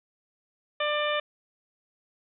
harmonic tone, 595 Hz, D5, 22 cents sharp, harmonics 1 / 2 / 3 / 4 / 5 / 6, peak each -28 / -31 / -33 / -34 / -35 / -36 dBFS, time 0.8-1.2 s, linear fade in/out 5 ms, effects none

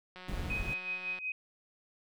click train, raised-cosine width 0.3 ms, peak -32 dBFS, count 189, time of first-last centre 0.16-1.187 s, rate 183 Hz
brown noise, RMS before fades -37 dBFS, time 0.28-0.74 s, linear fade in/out 5 ms
sine tone with tremolo, 2516 Hz, D#7, 19 cents sharp, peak -32 dBFS, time 0.5-1.32 s, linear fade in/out 2 ms, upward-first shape sine, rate 5.4 Hz, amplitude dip 70%
effects none

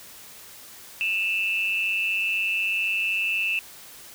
sine tone with amplitude modulation, 2658 Hz, E7, 14 cents sharp, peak -19 dBFS, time 1.01-3.59 s, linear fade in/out 0 ms, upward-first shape sine, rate 196 Hz, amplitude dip 70%, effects white hiss -45 dBFS RMS until 4.14 s

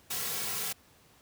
white noise with comb filter, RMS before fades -34 dBFS, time 0.1-0.73 s, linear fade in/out 10 ms, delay 3.3 ms, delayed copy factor -1, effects pink hiss -61 dBFS RMS until 1.21 s + high-pass 60 Hz 12 dB/octave

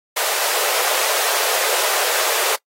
pink high-pass noise, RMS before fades -20 dBFS, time 0.16-2.56 s, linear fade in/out 10 ms, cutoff 430 Hz, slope 48 dB/octave, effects noise-tail reverb RT60 0.1 s tail -23 dB re dry + AAC 48 kbps

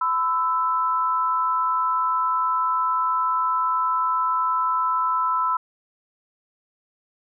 sine tone pair together, 1007.8 / 1318.5 Hz, B5 / E6, +35 / 0 cents, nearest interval perfect fourth, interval 465 cents, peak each -22 dBFS, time 0.01-5.57 s, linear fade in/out 5 ms, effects none

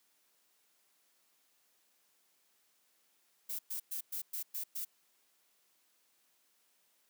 violet noise bursts, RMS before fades -39 dBFS, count 7, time 3.49-4.85 s, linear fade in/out 10 ms, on 100 ms, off 110 ms, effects white hiss -73 dBFS RMS until 7.09 s + high-pass 200 Hz 12 dB/octave

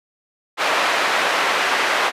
white band-pass noise, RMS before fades -19 dBFS, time 0.57-2.12 s, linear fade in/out 50 ms, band 500 to 2000 Hz, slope 12 dB/octave, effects resampled to 32000 Hz

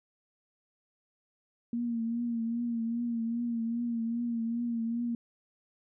sine tone with vibrato, 233.1 Hz, A#3, in tune, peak -29 dBFS, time 1.73-5.15 s, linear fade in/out 2 ms, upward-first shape triangle, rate 2.5 Hz, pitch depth 54 cents each way, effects none

